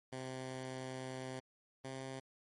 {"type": "tone pair in turn", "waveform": "10% pulse", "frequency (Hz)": [130, 132.5], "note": ["C3", "C3"], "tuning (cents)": [-11, 22], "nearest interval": "unison", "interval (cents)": 33, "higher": "second", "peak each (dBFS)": [-34, -35], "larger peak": "first", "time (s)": [[0.12, 1.4], [1.84, 2.2]], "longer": "first", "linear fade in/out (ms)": 10, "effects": ["MP3 48 kbps"]}